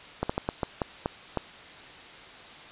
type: slowing click train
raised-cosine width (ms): 1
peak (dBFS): -12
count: 8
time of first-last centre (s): 0.23-1.373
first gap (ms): 65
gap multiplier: 1.3
effects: white hiss -46 dBFS RMS until 2.71 s + resampled to 8000 Hz